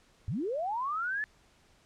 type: linear sweep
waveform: sine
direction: up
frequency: 80.9 to 1760 Hz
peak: -30 dBFS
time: 0.28-1.24 s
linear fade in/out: 0 ms
effects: pink hiss -64 dBFS RMS until 1.85 s + low-pass 8000 Hz 12 dB/octave